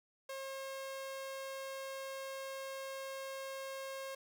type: tone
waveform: sawtooth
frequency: 538 Hz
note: C5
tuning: 48 cents sharp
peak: -38 dBFS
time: 0.29-4.15 s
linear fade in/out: 5 ms
effects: none